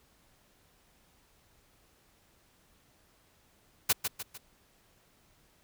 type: noise with echo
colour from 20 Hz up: white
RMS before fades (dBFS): -24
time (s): 3.89-3.93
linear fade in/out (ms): 10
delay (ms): 150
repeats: 3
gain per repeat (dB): -7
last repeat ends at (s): 4.38
effects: pink hiss -66 dBFS RMS until 5.63 s